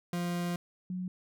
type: tone pair in turn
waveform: 40% pulse / sine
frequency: 174.61 / 182.79 Hz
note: F3 / F#3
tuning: 0 / -21 cents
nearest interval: minor second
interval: 79 cents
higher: second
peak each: -30 / -33 dBFS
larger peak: first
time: 0.13-0.56 / 0.9-1.08 s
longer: first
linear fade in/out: 2 ms
effects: none